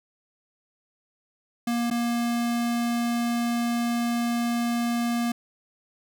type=tone with dropouts; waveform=square; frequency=236.6 Hz; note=A#3; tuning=26 cents sharp; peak=-24 dBFS; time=1.67-5.32 s; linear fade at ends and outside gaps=5 ms; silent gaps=1.902-1.91 s; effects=none